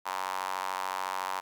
sawtooth tone with high-pass filter, 93.8 Hz, F#2, 24 cents sharp, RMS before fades -34 dBFS, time 0.05-1.41 s, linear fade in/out 20 ms, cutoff 950 Hz, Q 4.1, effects none

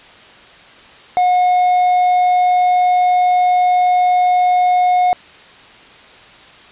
triangle tone, 724 Hz, F#5, 38 cents flat, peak -8 dBFS, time 1.17-5.13 s, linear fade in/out 0 ms, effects white hiss -41 dBFS RMS until 6.71 s + resampled to 8000 Hz

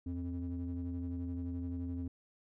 triangle ring-modulated tone, 89.4 Hz, F2, 41 cents sharp, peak -31 dBFS, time 0.06-2.08 s, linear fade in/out 5 ms, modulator 173 Hz, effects none

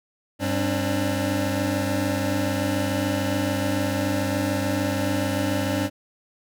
25% pulse tone cluster, 97.8 / 269.4 / 296.3 Hz, G2 / C#4 / D4, -4 / -49 / +15 cents, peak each -23 dBFS, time 0.39-5.9 s, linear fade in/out 50 ms, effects none

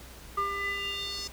square tone with band-pass filter sweep, 399.4 Hz, G4, 32 cents sharp, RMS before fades -33 dBFS, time 0.37-1.28 s, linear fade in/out 10 ms, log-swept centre 1200 to 5500 Hz, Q 4.4, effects added 60 Hz sine -48 dBFS peak until 1.32 s + pink hiss -49 dBFS RMS until 1.32 s

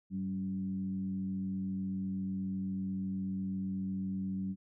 sine tone with frequency modulation, 190.9 Hz, G3, 46 cents flat, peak -33 dBFS, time 0.1-4.56 s, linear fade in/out 50 ms, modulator 91.9 Hz, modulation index 0.49, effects none

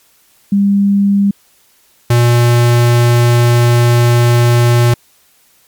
sine / square tone pair in turn, 200 / 119.78 Hz, G3 / A#2, +35 / +47 cents, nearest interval major sixth, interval 888 cents, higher first, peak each -7 / -7 dBFS, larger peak neither, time 0.52-1.31 / 2.1-4.94 s, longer second, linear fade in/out 5 ms, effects white hiss -51 dBFS RMS until 5.67 s + MP3 96 kbps

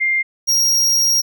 sine / 45% pulse tone pair in turn, 2106 / 5622 Hz, C7 / F8, +11 / +11 cents, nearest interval octave + perfect fourth, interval 1700 cents, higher second, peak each -14 / -13 dBFS, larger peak second, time 0-0.23 / 0.47-1.22 s, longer second, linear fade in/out 20 ms, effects none

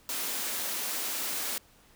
white high-pass noise, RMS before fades -33 dBFS, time 0.09-1.58 s, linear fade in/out 2 ms, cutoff 200 Hz, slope 48 dB/octave, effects pink hiss -60 dBFS RMS until 1.95 s

